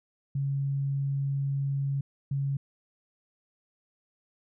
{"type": "tone pair in turn", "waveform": "sine", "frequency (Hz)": [138.59, 138.59], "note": ["C#3", "C#3"], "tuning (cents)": [0, 0], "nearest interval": "unison", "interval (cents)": 0, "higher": "neither", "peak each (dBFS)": -26, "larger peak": "neither", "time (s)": [[0.35, 2.01], [2.31, 2.57]], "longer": "first", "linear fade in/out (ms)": 5, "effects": []}